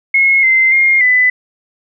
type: tone with pitch steps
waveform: sine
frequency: 2169 / 2074 / 2128 / 2001 Hz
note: C#7 / C7 / C7 / B6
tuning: -38 / -16 / +29 / +22 cents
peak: -7 dBFS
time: 0.14-1.3 s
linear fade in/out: 5 ms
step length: 290 ms
effects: none